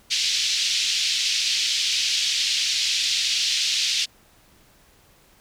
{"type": "band-pass noise", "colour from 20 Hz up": "white", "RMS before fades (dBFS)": -23, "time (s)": [0.1, 4.06], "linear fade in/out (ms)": 20, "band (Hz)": [2700, 5300], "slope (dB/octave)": 24, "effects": ["pink hiss -56 dBFS RMS until 5.4 s"]}